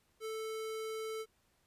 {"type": "tone", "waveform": "square", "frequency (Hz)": 440, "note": "A4", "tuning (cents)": 0, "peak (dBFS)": -39, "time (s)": [0.2, 1.26], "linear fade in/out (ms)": 50, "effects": ["pink hiss -74 dBFS RMS until 1.66 s", "resampled to 32000 Hz"]}